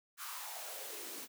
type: noise with high-pass filter sweep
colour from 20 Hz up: white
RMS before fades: -45 dBFS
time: 0.17-1.28 s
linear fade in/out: 50 ms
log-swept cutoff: 1300 to 250 Hz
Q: 4.2
effects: none